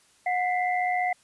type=tone cluster; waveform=sine; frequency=727 / 1997 / 2092 Hz; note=F#5 / B6 / C7; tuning=-31 / +19 / -1 cents; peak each=-24 / -32 / -32 dBFS; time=0.26-1.13 s; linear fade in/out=5 ms; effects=white hiss -61 dBFS RMS until 1.23 s + resampled to 24000 Hz